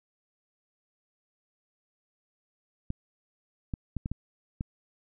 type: clicks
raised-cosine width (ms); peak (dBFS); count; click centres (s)
5; -19; 6; 2.904 / 3.738 / 3.967 / 4.059 / 4.116 / 4.609
effects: none